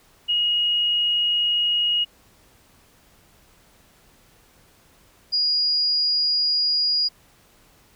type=tone pair in turn; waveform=sine; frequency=2883 / 4874 Hz; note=F#7 / D#8; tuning=-46 / -37 cents; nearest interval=major sixth; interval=909 cents; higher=second; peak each=-18 dBFS; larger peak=neither; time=0.28-2.05 / 5.32-7.09 s; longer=neither; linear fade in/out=20 ms; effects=pink hiss -56 dBFS RMS until 7.95 s